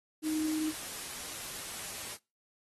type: tone in noise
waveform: sine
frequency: 311.1 Hz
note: D#4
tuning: in tune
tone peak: -29 dBFS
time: 0.22-0.73 s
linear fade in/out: 50 ms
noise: white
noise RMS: -41 dBFS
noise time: 0.22-2.18 s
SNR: +9 dB
effects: noise-tail reverb RT60 0.3 s tail -26 dB re dry + AAC 32 kbps